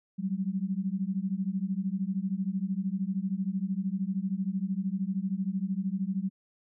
sine beating tone pair, 185 / 198 Hz, F#3 / G3, 0 / +18 cents, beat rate 13 Hz, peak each -31 dBFS, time 0.18-6.3 s, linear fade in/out 20 ms, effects none

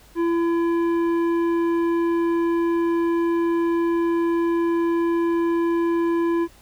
triangle tone with tanh clipping, 337.3 Hz, E4, 40 cents sharp, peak -20 dBFS, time 0.15-6.48 s, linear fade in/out 50 ms, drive 15 dB, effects added 50 Hz sine -52 dBFS peak until 6.61 s + pink hiss -52 dBFS RMS until 6.61 s

